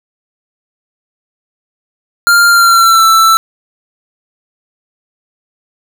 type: tone with pitch glide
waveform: square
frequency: 1396.9 to 1328.4 Hz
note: F6 to E6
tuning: 0 to +13 cents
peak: -5 dBFS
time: 2.27-3.37 s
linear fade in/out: 0 ms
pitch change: -87 cents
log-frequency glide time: 2.49-3.06 s
effects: none